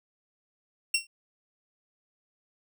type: tone with exponential decay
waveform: 20% pulse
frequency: 2732 Hz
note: F7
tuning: 39 cents flat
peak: -15 dBFS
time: 0.94-1.07 s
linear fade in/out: 5 ms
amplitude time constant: 28 ms
effects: none